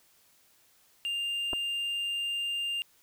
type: tone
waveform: triangle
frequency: 2799 Hz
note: F7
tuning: 3 cents sharp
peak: -28 dBFS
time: 1.05-2.82 s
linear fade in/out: 0 ms
type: clicks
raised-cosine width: 1 ms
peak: -23 / -22 dBFS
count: 2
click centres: 1.531 / 1.534 s
effects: white hiss -64 dBFS RMS until 3.02 s